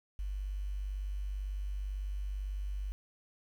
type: tone with quantisation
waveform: sine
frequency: 49 Hz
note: G1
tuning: in tune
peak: -34 dBFS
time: 0.19-2.92 s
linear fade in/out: 0 ms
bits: 10
effects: none